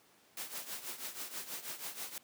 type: noise with tremolo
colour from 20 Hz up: white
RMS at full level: -40 dBFS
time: 0.37-2.18 s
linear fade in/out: 2 ms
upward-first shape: triangle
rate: 6.2 Hz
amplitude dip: 80%
effects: pink hiss -65 dBFS RMS until 2.23 s + high-pass 200 Hz 12 dB/octave